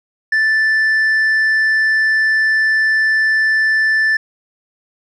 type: tone with tanh clipping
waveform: sine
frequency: 1760 Hz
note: A6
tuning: in tune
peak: -12 dBFS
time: 0.32-4.17 s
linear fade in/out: 5 ms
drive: 3 dB
effects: none